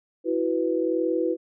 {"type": "chord", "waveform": "sine", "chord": "E suspended second", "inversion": "none", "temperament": "just", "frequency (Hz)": [329.6, 370.8, 494.4], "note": ["E4", "F#4", "B4"], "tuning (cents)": [0, 4, 2], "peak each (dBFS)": [-25, -27, -26], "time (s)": [0.24, 1.37], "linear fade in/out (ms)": 50, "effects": []}